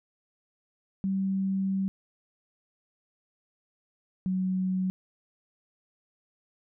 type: tone pair in turn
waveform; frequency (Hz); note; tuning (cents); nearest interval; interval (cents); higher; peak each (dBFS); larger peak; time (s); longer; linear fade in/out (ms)
sine; 192.8 / 186.45; G3 / F#3; -28 / +14; minor second; 58; first; -25; neither; 1.04-1.88 / 4.26-4.9; first; 0
effects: none